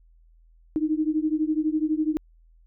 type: beating tone pair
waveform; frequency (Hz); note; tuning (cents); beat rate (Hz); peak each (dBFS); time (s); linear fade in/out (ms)
sine; 305.1 / 317.1; D#4 / D#4; -34 / +33; 12; -24 / -25; 0.76-2.17; 0
effects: added 41 Hz sine -53 dBFS peak until 2.66 s